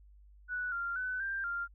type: tone with pitch steps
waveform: sine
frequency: 1478 / 1390 / 1505 / 1583 / 1394 Hz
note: F#6 / F6 / F#6 / G6 / F6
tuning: -2 / -9 / +29 / +17 / -4 cents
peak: -33 dBFS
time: 0.48-1.68 s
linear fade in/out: 50 ms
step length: 240 ms
effects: added 50 Hz sine -55 dBFS peak until 1.74 s